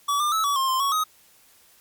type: tone with pitch steps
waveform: square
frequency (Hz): 1143 / 1198 / 1304 / 1139 / 1063 / 1045 / 1114 / 1259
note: D6 / D6 / E6 / C#6 / C6 / C6 / C#6 / D#6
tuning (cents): -47 / +34 / -19 / +47 / +27 / -2 / +8 / +20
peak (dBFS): -21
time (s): 0.08-1.04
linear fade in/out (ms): 10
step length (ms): 120
effects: white hiss -56 dBFS RMS until 1.8 s + MP3 96 kbps